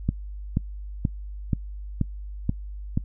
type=click train; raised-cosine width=5 ms; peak=-9 dBFS; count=7; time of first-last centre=0.09-2.975 s; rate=2.08 Hz; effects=noise-tail reverb RT60 0.1 s tail -25 dB re dry + added 50 Hz sine -33 dBFS peak until 3.04 s